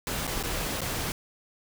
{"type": "noise with dropouts", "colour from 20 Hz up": "pink", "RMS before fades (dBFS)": -31, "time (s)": [0.07, 1.12], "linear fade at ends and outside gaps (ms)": 1, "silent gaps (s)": [[0.269, 0.276], [0.428, 0.436], [0.807, 0.816]], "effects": []}